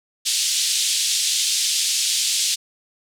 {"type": "band-pass noise", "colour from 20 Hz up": "pink", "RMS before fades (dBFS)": -21, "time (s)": [0.25, 2.56], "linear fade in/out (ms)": 20, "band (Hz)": [3300, 9300], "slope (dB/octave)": 24, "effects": []}